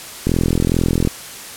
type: click train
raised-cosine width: 3 ms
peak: -3 dBFS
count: 35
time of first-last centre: 0.27-1.074 s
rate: 42.3 Hz
effects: white hiss -33 dBFS RMS until 1.56 s + low-pass 12000 Hz 12 dB/octave